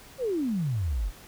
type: exponential sweep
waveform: sine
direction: down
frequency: 556 to 41.2 Hz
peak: -25 dBFS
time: 0.18-1.12 s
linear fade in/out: 50 ms
effects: pink hiss -50 dBFS RMS until 1.27 s